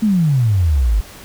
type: exponential sweep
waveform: sine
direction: down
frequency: 227.3 to 48.06 Hz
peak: -11 dBFS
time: 0.02-1.01 s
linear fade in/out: 10 ms
effects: pink hiss -38 dBFS RMS until 1.24 s